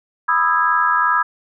sine chord, E major seventh, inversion second, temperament just, 988.9 / 1236.1 / 1318.5 / 1648.1 Hz, B5 / D#6 / E6 / G#6, +2 / -12 / 0 / -14 cents, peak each -19 dBFS, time 0.28-1.23 s, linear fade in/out 10 ms, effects none

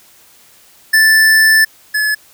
square tone pair in turn, 1760 / 1712.9 Hz, A6 / A6, 0 / -47 cents, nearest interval unison, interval 47 cents, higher first, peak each -7 / -13 dBFS, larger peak first, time 0.93-1.65 / 1.94-2.15 s, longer first, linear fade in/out 10 ms, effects white hiss -46 dBFS RMS until 2.33 s

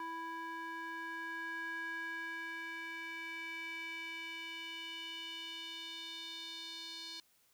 square tone with band-pass filter sweep, 329.6 Hz, E4, in tune, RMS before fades -44 dBFS, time 0-7.2 s, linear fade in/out 2 ms, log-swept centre 1200 to 4200 Hz, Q 4.1, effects white hiss -71 dBFS RMS until 7.53 s

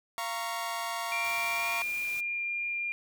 sawtooth chord, Bb minor, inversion second, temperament equal with one note detuned, 689.2 / 932.3 / 1108.7 Hz, F5 / Bb5 / Db6, -23 / 0 / 0 cents, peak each -33 dBFS, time 0.18-1.82 s, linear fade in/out 0 ms
sine tone with pitch glide, 2365 to 2401 Hz, D7 to D7, +12 to +38 cents, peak -30 dBFS, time 1.12-2.92 s, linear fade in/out 0 ms, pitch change +26 cents, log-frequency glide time 1.55-1.68 s
white noise, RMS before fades -45 dBFS, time 1.24-2.21 s, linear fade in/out 10 ms
effects none

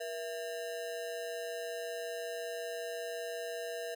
square ring-modulated tone, 570 Hz, C#5, 48 cents sharp, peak -35 dBFS, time 0-3.95 s, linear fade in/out 10 ms, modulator 92.7 Hz, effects none

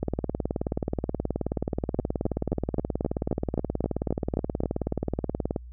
two click trains, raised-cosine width 2 ms, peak -12 / -13 dBFS, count 11 / 105, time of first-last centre 1.99-4.636 / 0.03-5.562 s, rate 3.78 / 18.8 Hz, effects added 60 Hz sine -40 dBFS peak until 5.72 s

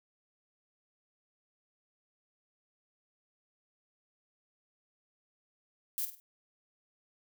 violet noise with echo, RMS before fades -34 dBFS, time 5.98-6.05 s, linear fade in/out 0 ms, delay 50 ms, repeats 3, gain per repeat -9 dB, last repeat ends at 6.2 s, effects none

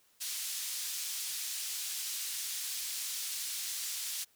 pink band-pass noise, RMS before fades -38 dBFS, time 0.2-4.25 s, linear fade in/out 20 ms, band 4300 to 15000 Hz, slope 12 dB/octave, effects white hiss -68 dBFS RMS until 4.35 s

